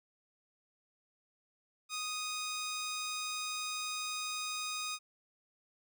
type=tone; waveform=10% pulse; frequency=1244 Hz; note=D#6; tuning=1 cent flat; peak=-28 dBFS; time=1.89-4.99 s; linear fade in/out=50 ms; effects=none